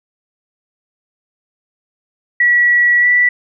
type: tone with pitch glide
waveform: sine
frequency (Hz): 1935 to 1962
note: B6 to B6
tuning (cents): -36 to -12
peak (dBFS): -8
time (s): 2.4-3.29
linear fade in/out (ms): 5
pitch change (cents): +24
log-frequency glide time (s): 3-3.06
effects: none